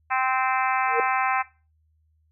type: harmonic tone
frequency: 260 Hz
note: C4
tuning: 11 cents flat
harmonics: 3 / 4 / 5 / 6 / 7 / 8 / 9 / 10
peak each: -25 / -27 / -29 / -31 / -32 / -33 / -34 / -35 dBFS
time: 0.1-1.43 s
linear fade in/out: 20 ms
type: tone with exponential growth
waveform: sine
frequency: 466.2 Hz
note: A#4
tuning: in tune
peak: -17 dBFS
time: 0.85-1 s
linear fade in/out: 2 ms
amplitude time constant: 32 ms
effects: noise-tail reverb RT60 0.3 s tail -17 dB re dry + added 78 Hz sine -62 dBFS peak until 2.31 s